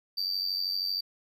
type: tone with amplitude modulation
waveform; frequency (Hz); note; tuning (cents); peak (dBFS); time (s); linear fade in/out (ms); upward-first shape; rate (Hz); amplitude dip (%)
triangle; 4651; D8; -18; -24; 0.17-1.01; 10; sine; 92.8; 70
effects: none